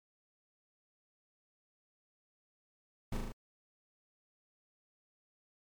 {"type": "noise with echo", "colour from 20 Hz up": "brown", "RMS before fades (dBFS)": -35, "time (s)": [3.12, 3.17], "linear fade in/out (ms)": 5, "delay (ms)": 38, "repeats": 4, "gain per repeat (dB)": -2, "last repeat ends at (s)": 3.322, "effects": ["MP3 96 kbps"]}